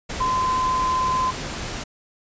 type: tone in noise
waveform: sine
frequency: 1028 Hz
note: C6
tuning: 31 cents flat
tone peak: -19 dBFS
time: 0.2-1.31 s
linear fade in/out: 10 ms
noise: pink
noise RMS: -30 dBFS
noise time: 0.09-1.84 s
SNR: +8 dB
effects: resampled to 16000 Hz